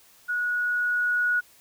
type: tone with level ramp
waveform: sine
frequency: 1459 Hz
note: F#6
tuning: 25 cents flat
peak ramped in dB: -24 to -20 dBFS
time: 0.28-1.41 s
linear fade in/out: 20 ms
effects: white hiss -56 dBFS RMS until 1.6 s